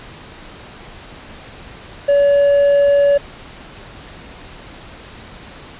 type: tone with hard clipping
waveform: sine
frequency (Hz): 568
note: C#5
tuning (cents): +42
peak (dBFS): -10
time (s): 2.08-3.18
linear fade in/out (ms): 10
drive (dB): 2
effects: pink hiss -37 dBFS RMS until 5.79 s + resampled to 8000 Hz